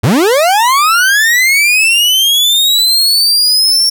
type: linear sweep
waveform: 40% pulse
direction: up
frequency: 85.6 to 5510 Hz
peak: -6 dBFS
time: 0.03-3.9 s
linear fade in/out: 10 ms
effects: none